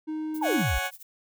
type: tone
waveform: triangle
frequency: 311.1 Hz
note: D#4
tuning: in tune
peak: -27 dBFS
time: 0.07-0.63 s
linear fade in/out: 20 ms
type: noise with tremolo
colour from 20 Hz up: violet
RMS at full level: -43 dBFS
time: 0.34-1.03 s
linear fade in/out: 5 ms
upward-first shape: sine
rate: 12 Hz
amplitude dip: 90%
type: exponential sweep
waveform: sine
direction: down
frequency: 987.8 to 47.66 Hz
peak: -24 dBFS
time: 0.41-0.79 s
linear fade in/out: 10 ms
type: chord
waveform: 15% pulse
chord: C# suspended fourth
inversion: none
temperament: just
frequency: 554.4 / 739.2 / 831.5 Hz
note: C#5 / F#5 / G#5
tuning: 0 / -2 / +2 cents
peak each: -28 / -24 / -29 dBFS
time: 0.42-0.91 s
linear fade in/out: 50 ms
effects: none